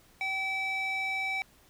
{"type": "tone with band-pass filter", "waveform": "square", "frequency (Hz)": 769, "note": "G5", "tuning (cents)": -33, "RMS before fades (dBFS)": -32, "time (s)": [0.21, 1.42], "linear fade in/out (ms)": 0, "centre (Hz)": 2200, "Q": 2.6, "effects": ["pink hiss -61 dBFS RMS until 1.69 s"]}